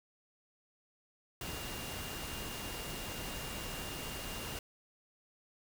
sine tone in noise, 2811 Hz, F7, 11 cents sharp, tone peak -49 dBFS, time 1.41-4.59 s, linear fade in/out 2 ms, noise pink, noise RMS -42 dBFS, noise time 1.41-4.59 s, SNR -10 dB, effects none

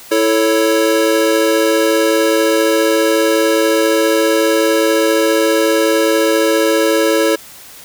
square chord, A major, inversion second, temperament equal, 329.6 / 440 / 554.4 Hz, E4 / A4 / C#5, 0 / 0 / 0 cents, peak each -16 dBFS, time 0.11-7.36 s, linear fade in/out 10 ms, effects white hiss -37 dBFS RMS until 7.84 s

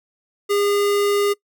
square tone, 406.8 Hz, G#4, 36 cents flat, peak -17 dBFS, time 0.49-1.34 s, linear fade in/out 20 ms, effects noise-tail reverb RT60 0.1 s tail -22 dB re dry

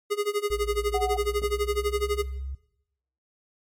square tone with tremolo, 412.9 Hz, G#4, 10 cents flat, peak -22 dBFS, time 0.1-2.23 s, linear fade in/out 20 ms, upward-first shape sine, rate 12 Hz, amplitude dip 95%
sine exponential sweep, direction up, 55 to 67.7 Hz, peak -31 dBFS, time 0.5-2.55 s, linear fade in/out 5 ms
sine tone, 740 Hz, F#5, in tune, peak -26 dBFS, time 0.94-1.17 s, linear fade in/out 5 ms
clicks, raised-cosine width 2 ms, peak -28 / -26 dBFS, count 2, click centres 1.419 / 1.438 s
effects noise-tail reverb RT60 0.8 s tail -18 dB re dry + MP3 64 kbps

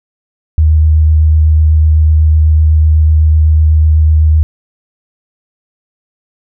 sine tone with vibrato, 77.78 Hz, D#2, in tune, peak -4 dBFS, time 0.58-4.43 s, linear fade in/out 0 ms, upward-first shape sine, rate 8 Hz, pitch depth 13 cents each way, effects none

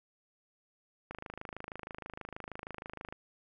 click train, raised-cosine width 0.5 ms, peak -26 dBFS, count 54, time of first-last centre 1.11-3.125 s, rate 26.3 Hz, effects none

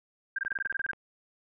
sine tone bursts, 1591 Hz, G6, 25 cents sharp, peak -27 dBFS, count 12, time 0.36-0.914 s, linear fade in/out 5 ms, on 26 ms, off 22 ms
click train, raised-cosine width 0.5 ms, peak -29 dBFS, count 8, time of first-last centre 0.45-0.933 s, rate 14.5 Hz
effects none

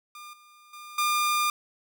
sawtooth tone with level steps, 1204 Hz, D6, 43 cents sharp, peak -38 / -49 / -38 / -19 dBFS, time 0.15-1.5 s, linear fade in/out 2 ms, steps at 0.33 / 0.73 / 0.98 s, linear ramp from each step 5 ms, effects none

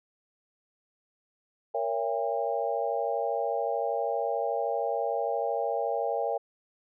sine chord, A# diminished seventh, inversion none, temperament just, 466.2 / 559.4 / 671.3 / 805.5 Hz, A#4 / C#5 / E5 / G5, 0 / +16 / +31 / +47 cents, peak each -32 dBFS, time 1.74-6.38 s, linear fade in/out 10 ms, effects none

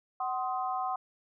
sine chord, C diminished, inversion second, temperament just, 753.5 / 1046.5 / 1255.8 Hz, Gb5 / C6 / Eb6, +31 / 0 / +16 cents, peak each -32 / -35 / -37 dBFS, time 0.2-0.96 s, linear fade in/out 5 ms, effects none

